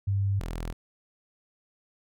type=tone pair in turn; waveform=sine / sawtooth; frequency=98.8 / 41.54 Hz; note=G2 / E1; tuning=+14 / +14 cents; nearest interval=octave + minor third; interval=1500 cents; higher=first; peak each=-23 / -28 dBFS; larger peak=first; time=0.07-0.4 / 0.4-0.73 s; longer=neither; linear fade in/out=10 ms; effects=none